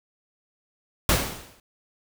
pink noise with exponential decay, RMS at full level -18 dBFS, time 1.09-1.6 s, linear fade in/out 2 ms, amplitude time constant 110 ms, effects none

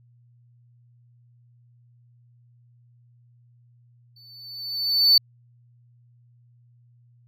triangle tone with exponential growth, 4507 Hz, C#8, 28 cents sharp, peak -9 dBFS, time 4.16-5.18 s, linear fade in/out 5 ms, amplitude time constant 220 ms, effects tanh soft clip ceiling -6 dBFS + added 120 Hz sine -54 dBFS peak until 7.27 s

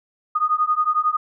sine beating tone pair, 1230 / 1241 Hz, D#6 / D#6, -20 / -5 cents, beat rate 11 Hz, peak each -20 dBFS, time 0.35-1.17 s, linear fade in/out 10 ms, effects none

